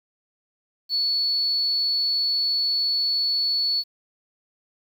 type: tone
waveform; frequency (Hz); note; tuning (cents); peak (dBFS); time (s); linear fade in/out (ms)
sine; 4423; C#8; -5; -20; 0.89-3.84; 50
effects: 8-bit